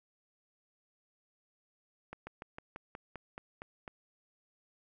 slowing click train, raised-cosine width 0.5 ms, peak -28 dBFS, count 10, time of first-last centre 2.13-3.878 s, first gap 140 ms, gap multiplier 1.08, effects none

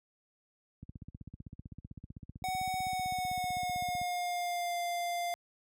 click train, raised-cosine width 5 ms, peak -32 dBFS, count 51, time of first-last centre 0.83-4.015 s, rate 15.7 Hz
square tone with pitch glide, 747 to 697 Hz, F#5 to F5, +16 to -4 cents, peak -33 dBFS, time 2.44-5.34 s, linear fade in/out 0 ms, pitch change -120 cents, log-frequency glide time 2.79-4.77 s
effects high-pass 60 Hz 12 dB/octave

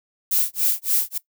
violet noise with tremolo, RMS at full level -18 dBFS, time 0.31-1.18 s, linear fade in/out 5 ms, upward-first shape sine, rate 3.5 Hz, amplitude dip 100%, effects noise-tail reverb RT60 0.1 s tail -19 dB re dry

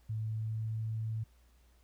sine tone with pitch glide, 109.6 to 110.87 Hz, A2 to A2, -6 to +14 cents, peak -33 dBFS, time 0.09-1.24 s, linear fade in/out 10 ms, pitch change +20 cents, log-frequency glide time 0.19-0.79 s, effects added 60 Hz sine -62 dBFS peak until 1.83 s + pink hiss -71 dBFS RMS until 1.83 s

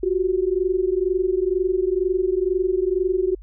sine tone pair together, 359.5 / 381.6 Hz, F#4 / G4, -50 / -47 cents, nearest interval minor second, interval 103 cents, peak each -21 dBFS, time 0.03-3.35 s, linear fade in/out 5 ms, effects added 48 Hz sine -38 dBFS peak until 3.42 s

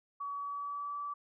sine tone with pitch glide, 1134 to 1155.2 Hz, C#6 to D6, +39 to -29 cents, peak -36 dBFS, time 0.2-1.14 s, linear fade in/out 10 ms, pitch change +32 cents, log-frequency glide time 0.32-0.98 s, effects none

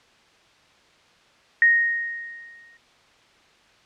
sine tone with exponential decay, 1864.7 Hz, A#6, in tune, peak -11 dBFS, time 1.62-2.77 s, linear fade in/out 1 ms, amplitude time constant 250 ms, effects white hiss -56 dBFS RMS until 3.85 s + low-pass 4000 Hz 12 dB/octave

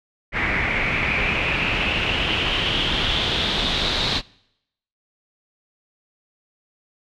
pink noise with low-pass filter sweep, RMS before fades -22 dBFS, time 0.32-4.22 s, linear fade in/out 50 ms, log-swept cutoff 2100 to 4000 Hz, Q 5.6, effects noise-tail reverb RT60 0.8 s tail -24 dB re dry

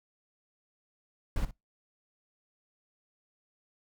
brown noise with echo, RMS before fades -29 dBFS, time 1.36-1.45 s, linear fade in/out 2 ms, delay 60 ms, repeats 1, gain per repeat -14 dB, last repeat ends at 1.51 s, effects noise-tail reverb RT60 0.2 s tail -23 dB re dry

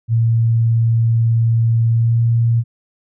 sine tone with pitch glide, 114.8 to 116.4 Hz, A#2 to A#2, -26 to -2 cents, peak -11 dBFS, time 0.08-2.64 s, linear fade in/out 50 ms, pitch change +24 cents, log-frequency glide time 1.88-2.21 s, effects none

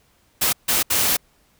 white noise bursts at uneven times, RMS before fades -19 dBFS, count 3, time 0.41-0.53 / 0.68-0.83 / 0.9-1.17 s, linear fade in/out 10 ms, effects pink hiss -60 dBFS RMS until 1.59 s

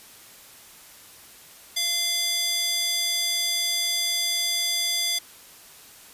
square tone with high-pass filter, 688 Hz, F5, 26 cents flat, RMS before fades -25 dBFS, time 1.76-5.19 s, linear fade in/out 10 ms, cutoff 3700 Hz, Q 1.5, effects white hiss -48 dBFS RMS until 6.13 s + resampled to 32000 Hz

